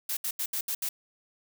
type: noise bursts at uneven times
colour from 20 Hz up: blue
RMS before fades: -31 dBFS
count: 6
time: 0.09-0.17 / 0.24-0.31 / 0.39-0.46 / 0.53-0.61 / 0.68-0.75 / 0.82-0.89 s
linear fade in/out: 5 ms
effects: none